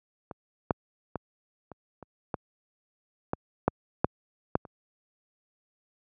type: clicks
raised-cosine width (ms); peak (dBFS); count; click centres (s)
1; -24 / -9 / -17 / -28 / -29 / -15 / -13 / -7 / -6 / -8 / -30; 11; 0.312 / 0.708 / 1.157 / 1.717 / 2.027 / 2.342 / 3.334 / 3.68 / 4.045 / 4.554 / 4.652
effects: high-pass 80 Hz 12 dB/octave